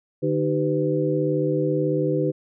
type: tone cluster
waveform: sine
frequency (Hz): 149.8 / 309.7 / 388 / 502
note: D3 / D#4 / G4 / B4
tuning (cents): +35 / -8 / -18 / +28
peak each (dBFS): -25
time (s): 0.22-2.32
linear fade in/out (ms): 20
effects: none